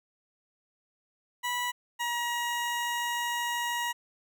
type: tone pair in turn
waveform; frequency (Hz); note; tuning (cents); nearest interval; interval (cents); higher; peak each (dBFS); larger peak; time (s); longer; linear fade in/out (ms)
20% pulse; 979 / 953.3; B5 / A#5; -15 / +39; unison; 46; first; -24; neither; 1.43-1.72 / 1.99-3.93; second; 20
effects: none